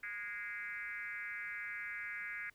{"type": "tone with frequency modulation", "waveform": "sine", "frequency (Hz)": 1864.7, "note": "A#6", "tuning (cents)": 0, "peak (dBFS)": -40, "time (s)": [0.03, 2.5], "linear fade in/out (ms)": 5, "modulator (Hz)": 212, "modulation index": 1.9, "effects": ["pink hiss -70 dBFS RMS until 2.54 s"]}